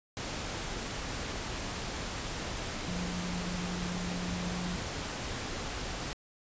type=tone in noise; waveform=sine; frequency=177.8 Hz; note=F3; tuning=31 cents sharp; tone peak=-35 dBFS; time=2.88-4.76 s; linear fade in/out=0 ms; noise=pink; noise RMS=-37 dBFS; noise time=0.17-6.13 s; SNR=-1 dB; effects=resampled to 16000 Hz